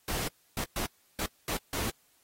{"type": "noise bursts at uneven times", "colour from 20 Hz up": "pink", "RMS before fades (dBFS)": -33, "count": 6, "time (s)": [[0.08, 0.28], [0.57, 0.64], [0.76, 0.86], [1.19, 1.26], [1.48, 1.57], [1.73, 1.9]], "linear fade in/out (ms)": 2, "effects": ["white hiss -67 dBFS RMS until 2.23 s", "AAC 48 kbps"]}